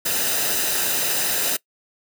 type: noise with comb filter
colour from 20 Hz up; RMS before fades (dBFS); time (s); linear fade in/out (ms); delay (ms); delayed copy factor
white; -22; 0.05-1.57; 10; 0.9; -0.55
effects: noise-tail reverb RT60 0.1 s tail -22 dB re dry